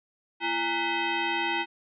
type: tone with frequency modulation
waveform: sine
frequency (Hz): 820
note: G#5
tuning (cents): -22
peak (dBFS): -25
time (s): 0.4-1.66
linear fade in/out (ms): 50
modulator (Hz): 580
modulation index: 4
effects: none